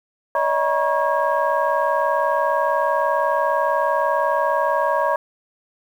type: tone cluster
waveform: sine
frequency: 569 / 629 / 954 / 1100 / 1637 Hz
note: C#5 / D#5 / A#5 / C#6 / G#6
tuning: +45 / +19 / +40 / -14 / -25 cents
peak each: -22 / -22 / -21 / -24 / -28 dBFS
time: 0.35-5.16 s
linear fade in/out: 2 ms
effects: tanh soft clip ceiling -6 dBFS + 8-bit